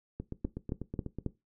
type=two click trains; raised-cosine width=3 ms; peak=-24 / -19 dBFS; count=9 / 4; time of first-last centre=0.2-1.186 / 0.45-1.263 s; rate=8.11 / 3.69 Hz; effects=noise-tail reverb RT60 0.2 s tail -17 dB re dry